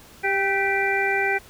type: harmonic tone with a mistuned harmonic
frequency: 394.1 Hz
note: G4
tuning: 9 cents sharp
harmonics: 1 / 2 / 4 / 5 / 6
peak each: -26 / -26 / -26 / -26 / -26 dBFS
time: 0.23-1.39 s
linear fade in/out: 20 ms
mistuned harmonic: 4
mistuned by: -42 cents
effects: pink hiss -48 dBFS RMS until 1.49 s